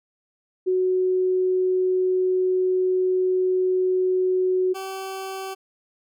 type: tone pair in turn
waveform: sine / 20% pulse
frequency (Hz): 370 / 383.5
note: F#4 / G4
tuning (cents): 0 / -38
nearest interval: minor second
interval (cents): 62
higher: second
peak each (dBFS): -18 / -25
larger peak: first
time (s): 0.66-4.74 / 4.74-5.55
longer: first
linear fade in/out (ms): 20
effects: none